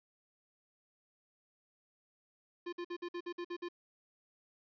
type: tone bursts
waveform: square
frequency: 349.2 Hz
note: F4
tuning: in tune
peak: -39 dBFS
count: 9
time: 2.66-3.687 s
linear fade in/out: 10 ms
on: 67 ms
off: 53 ms
effects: resampled to 11025 Hz + 11-bit